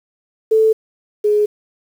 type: tone pair in turn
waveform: sine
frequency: 440 / 418.7 Hz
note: A4 / G#4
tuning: 0 / +14 cents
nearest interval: minor second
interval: 86 cents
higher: first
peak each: -9 / -11 dBFS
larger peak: first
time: 0.51-0.73 / 1.24-1.46 s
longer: neither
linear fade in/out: 10 ms
effects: 7-bit